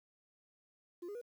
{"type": "tone with pitch steps", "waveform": "sine", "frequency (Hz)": [349.2, 410.5, 482.6], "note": ["F4", "G#4", "B4"], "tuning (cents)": [0, -20, -40], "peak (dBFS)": -39, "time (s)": [1.02, 1.215], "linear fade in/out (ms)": 10, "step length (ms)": 65, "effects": ["tanh soft clip ceiling -41 dBFS", "11-bit"]}